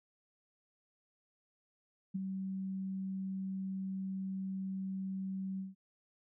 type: tone with ADSR envelope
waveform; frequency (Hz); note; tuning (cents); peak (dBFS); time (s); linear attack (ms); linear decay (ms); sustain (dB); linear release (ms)
sine; 191.1; G3; -44; -31; 2.14-5.75; 16; 15; -5; 160
effects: none